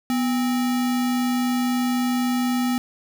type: tone with sample-and-hold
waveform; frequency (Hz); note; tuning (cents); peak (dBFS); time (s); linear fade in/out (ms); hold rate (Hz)
sine; 246.9; B3; 0; -19; 0.1-2.78; 0; 1050
effects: none